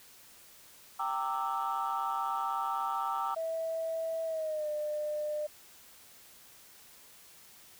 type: chord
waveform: sine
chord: E half-diminished seventh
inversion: first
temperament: equal with one note detuned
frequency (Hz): 784 / 920 / 1174.7 / 1318.5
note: G5 / Bb5 / D6 / E6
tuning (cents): 0 / -23 / 0 / 0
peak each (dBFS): -35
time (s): 0.99-3.35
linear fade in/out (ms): 10
type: tone with pitch glide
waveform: sine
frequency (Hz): 652 to 601.4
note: E5 to D5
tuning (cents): -19 to +41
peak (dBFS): -31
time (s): 3.36-5.47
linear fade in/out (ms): 10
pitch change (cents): -140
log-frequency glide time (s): 4.25-4.69
effects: tanh soft clip ceiling -24 dBFS + white hiss -56 dBFS RMS until 7.79 s